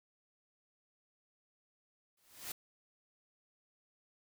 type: noise with exponential growth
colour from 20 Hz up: white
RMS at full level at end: -39 dBFS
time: 2.17-2.52 s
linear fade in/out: 5 ms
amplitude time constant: 76 ms
effects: none